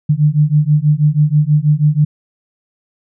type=beating tone pair; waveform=sine; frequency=146.9 / 153.1 Hz; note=D3 / D#3; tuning=+1 / -28 cents; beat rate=6.2 Hz; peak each=-12 dBFS; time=0.09-2.05 s; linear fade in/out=10 ms; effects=none